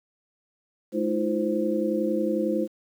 sine tone cluster, 213 / 315 / 346 / 520 Hz, G#3 / D#4 / F4 / C5, +44 / +21 / -16 / -11 cents, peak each -28 dBFS, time 0.92-2.68 s, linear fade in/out 50 ms, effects 9-bit

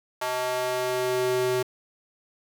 square tone with high-pass filter sweep, 126.4 Hz, B2, 41 cents sharp, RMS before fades -26 dBFS, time 0.21-1.63 s, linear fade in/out 10 ms, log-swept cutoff 760 to 300 Hz, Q 2.1, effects 8-bit

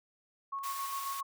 sine tone with tremolo, 1100 Hz, C#6, 14 cents flat, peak -34 dBFS, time 0.52-1.23 s, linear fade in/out 10 ms, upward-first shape square, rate 7.4 Hz, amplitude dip 35%
white high-pass noise, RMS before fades -43 dBFS, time 0.63-1.21 s, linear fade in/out 10 ms, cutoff 800 Hz, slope 96 dB/octave
effects none

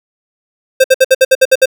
square tone bursts, 524 Hz, C5, 2 cents sharp, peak -4 dBFS, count 9, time 0.8-1.658 s, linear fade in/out 10 ms, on 42 ms, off 60 ms, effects none

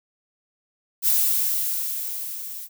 violet noise with level ramp, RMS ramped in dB -18 to -36 dBFS, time 1.02-2.69 s, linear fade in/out 50 ms, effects none

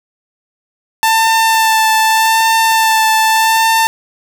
sawtooth tone with vibrato, 889 Hz, A5, 18 cents sharp, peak -5 dBFS, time 1.03-3.87 s, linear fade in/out 0 ms, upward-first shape sine, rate 0.83 Hz, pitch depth 17 cents each way, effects none

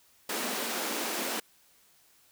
pink high-pass noise, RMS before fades -33 dBFS, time 0.29-1.4 s, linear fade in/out 5 ms, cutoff 220 Hz, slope 48 dB/octave, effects white hiss -63 dBFS RMS until 2.31 s

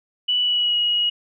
sine tone with pitch glide, 2960 to 2899 Hz, F#7 to F#7, 0 to -36 cents, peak -17 dBFS, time 0.28-1.1 s, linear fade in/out 10 ms, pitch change -36 cents, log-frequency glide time 0.41-0.77 s, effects none

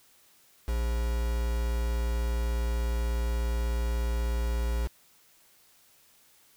triangle tone with quantisation, 58.27 Hz, A#1, in tune, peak -24 dBFS, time 0.67-4.88 s, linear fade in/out 20 ms, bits 6, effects white hiss -61 dBFS RMS until 6.56 s

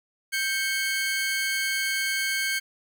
sawtooth tone pair together, 1568 / 2197 Hz, G6 / C#7, 0 / -16 cents, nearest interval tritone, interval 584 cents, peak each -24 dBFS, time 0.32-2.6 s, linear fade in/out 20 ms, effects none

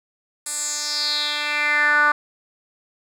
10% pulse tone with band-pass filter sweep, 296 Hz, D4, 14 cents sharp, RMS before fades -21 dBFS, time 0.46-2.12 s, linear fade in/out 5 ms, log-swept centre 9100 to 1300 Hz, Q 4.5, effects none

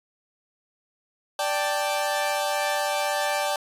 sawtooth chord, D suspended fourth, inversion none, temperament equal, 587.3 / 784 / 880 Hz, D5 / G5 / A5, 0 / 0 / 0 cents, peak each -23 / -24 / -26 dBFS, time 1.39-3.56 s, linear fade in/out 2 ms, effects resampled to 32000 Hz

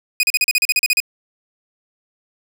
sawtooth tone bursts, 2489 Hz, D#7, in tune, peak -9 dBFS, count 12, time 0.2-1.002 s, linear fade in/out 2 ms, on 32 ms, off 38 ms, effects none

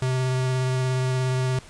square tone with vibrato, 129 Hz, C3, 24 cents flat, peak -22 dBFS, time 0.02-1.59 s, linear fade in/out 2 ms, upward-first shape triangle, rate 17 Hz, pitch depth 14 cents each way, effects pink hiss -47 dBFS RMS until 1.69 s + resampled to 22050 Hz

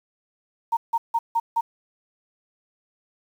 sine tone bursts, 923 Hz, A#5, 17 cents flat, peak -18 dBFS, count 5, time 0.72-1.61 s, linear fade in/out 10 ms, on 50 ms, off 160 ms, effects 8-bit

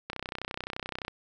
click train, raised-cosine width 0.3 ms, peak -18 dBFS, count 32, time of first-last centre 0.1-1.081 s, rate 31.6 Hz, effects none

